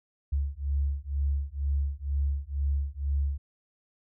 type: beating tone pair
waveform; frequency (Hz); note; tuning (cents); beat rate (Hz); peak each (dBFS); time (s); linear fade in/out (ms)
sine; 69.3 / 71.4; C#2 / D2; 0 / -48; 2.1; -29 / -29; 0.32-3.38; 10
effects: none